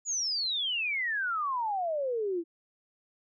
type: exponential sweep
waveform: sine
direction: down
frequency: 7000 to 324.6 Hz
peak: -28 dBFS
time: 0.05-2.44 s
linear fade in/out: 50 ms
effects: none